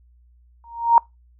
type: tone with exponential growth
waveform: sine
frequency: 932.3 Hz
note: A#5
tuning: in tune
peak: -6 dBFS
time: 0.64-0.98 s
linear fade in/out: 1 ms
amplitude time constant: 73 ms
effects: noise-tail reverb RT60 0.2 s tail -25 dB re dry + added 60 Hz sine -51 dBFS peak until 1.39 s